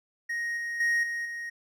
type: tone with level steps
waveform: triangle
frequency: 1873 Hz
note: A#6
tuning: 8 cents sharp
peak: -27 / -29 / -21 / -28 / -32 dBFS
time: 0.29-1.5 s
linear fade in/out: 10 ms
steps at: 0.57 / 0.8 / 1.03 / 1.25 s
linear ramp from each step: 5 ms
effects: none